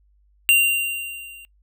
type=tone with level ramp; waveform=square; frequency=2774 Hz; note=F7; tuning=12 cents flat; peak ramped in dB=-11 to -41 dBFS; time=0.49-1.45 s; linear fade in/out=0 ms; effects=noise-tail reverb RT60 0.1 s tail -24 dB re dry + added 50 Hz sine -56 dBFS peak until 1.62 s